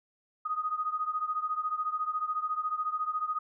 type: beating tone pair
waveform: sine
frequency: 1242 / 1256 Hz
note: D#6 / D#6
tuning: -3 / +16 cents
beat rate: 14 Hz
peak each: -31 / -34 dBFS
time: 0.45-3.39 s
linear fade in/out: 10 ms
effects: none